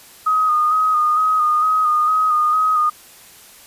sine tone with vibrato, 1244.5 Hz, D#6, in tune, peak -13 dBFS, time 0.26-2.9 s, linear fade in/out 10 ms, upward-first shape square, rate 2.2 Hz, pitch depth 26 cents each way, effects white hiss -44 dBFS RMS until 3.66 s + resampled to 32000 Hz

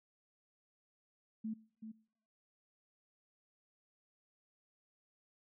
sine tone with echo, 220 Hz, A3, in tune, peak -37 dBFS, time 1.44-1.54 s, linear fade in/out 10 ms, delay 380 ms, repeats 1, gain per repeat -8 dB, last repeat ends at 1.92 s, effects noise-tail reverb RT60 0.7 s tail -24 dB re dry

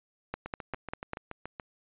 two click trains, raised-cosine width 0.5 ms, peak -18 / -23 dBFS, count 5 / 9, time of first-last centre 0.34-1.134 / 0.46-1.598 s, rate 5.04 / 7.03 Hz, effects resampled to 8000 Hz

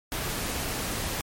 pink noise, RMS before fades -31 dBFS, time 0.12-1.21 s, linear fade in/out 0 ms, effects MP3 64 kbps

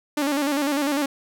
sawtooth tone with vibrato, 286.4 Hz, D4, 43 cents flat, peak -17 dBFS, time 0.17-1.06 s, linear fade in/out 5 ms, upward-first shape square, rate 10 Hz, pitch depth 68 cents each way, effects none

